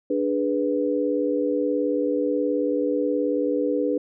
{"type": "chord", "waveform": "sine", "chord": "G# diminished", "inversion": "second", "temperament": "equal", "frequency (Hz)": [293.7, 415.3, 493.9], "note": ["D4", "G#4", "B4"], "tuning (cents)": [0, 0, 0], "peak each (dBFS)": [-24, -27, -24], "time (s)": [0.1, 3.98], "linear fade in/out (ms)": 5, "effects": []}